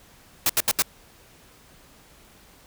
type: noise bursts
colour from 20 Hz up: white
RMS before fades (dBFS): -20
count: 4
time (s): 0.46-0.822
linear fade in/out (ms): 2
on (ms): 35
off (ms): 74
effects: pink hiss -53 dBFS RMS until 2.66 s